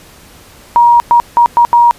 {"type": "tone bursts at uneven times", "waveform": "sine", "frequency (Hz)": 949, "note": "A#5", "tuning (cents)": 31, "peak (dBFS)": -3, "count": 5, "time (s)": [[0.76, 1], [1.11, 1.2], [1.37, 1.46], [1.57, 1.65], [1.73, 1.91]], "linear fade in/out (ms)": 0, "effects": ["pink hiss -39 dBFS RMS until 1.98 s", "resampled to 32000 Hz"]}